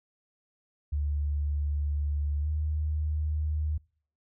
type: tone with pitch glide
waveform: sine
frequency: 73 to 76.32 Hz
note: D2 to D#2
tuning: -10 to -33 cents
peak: -26 dBFS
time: 0.92-3.78 s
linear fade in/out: 10 ms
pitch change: +77 cents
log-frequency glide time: 2.41-2.48 s
effects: noise-tail reverb RT60 0.5 s tail -26 dB re dry